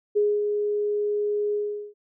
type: tone with ADSR envelope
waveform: sine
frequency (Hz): 415.3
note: G#4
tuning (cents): 0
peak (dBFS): -17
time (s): 0.15-1.94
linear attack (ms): 20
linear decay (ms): 240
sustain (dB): -5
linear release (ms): 400
effects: none